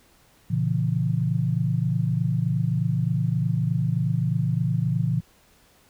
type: chord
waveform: sine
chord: A# diminished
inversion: none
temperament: just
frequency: 116.54 / 139.85 / 167.82 Hz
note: A#2 / C#3 / E3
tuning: 0 / +16 / +31 cents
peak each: -25 dBFS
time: 0.5-5.21 s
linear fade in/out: 10 ms
effects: pink hiss -58 dBFS RMS until 5.89 s